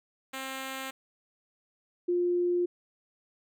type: tone pair in turn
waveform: 5% pulse / sine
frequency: 265.7 / 352.7 Hz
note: C4 / F4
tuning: +27 / +17 cents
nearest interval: perfect fourth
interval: 490 cents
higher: second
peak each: -24 dBFS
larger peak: neither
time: 0.33-0.91 / 2.08-2.66 s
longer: neither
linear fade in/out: 10 ms
effects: none